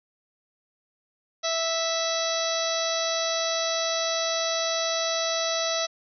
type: harmonic tone with a mistuned harmonic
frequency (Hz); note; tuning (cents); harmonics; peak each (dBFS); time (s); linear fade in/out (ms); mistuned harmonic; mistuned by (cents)
657; E5; -6; 1 / 2 / 3 / 4 / 5 / 6 / 7 / 8 / 9; -28 / -33 / -36 / -39 / -36 / -31 / -37 / -35 / -33; 1.43-5.87; 20; 5; +19
effects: none